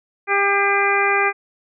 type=harmonic tone with a mistuned harmonic; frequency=399.2 Hz; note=G4; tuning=32 cents sharp; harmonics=1 / 2 / 3 / 4 / 5 / 6; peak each=-22 / -22 / -22 / -22 / -22 / -22 dBFS; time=0.27-1.33 s; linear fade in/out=50 ms; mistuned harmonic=5; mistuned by=+24 cents; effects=none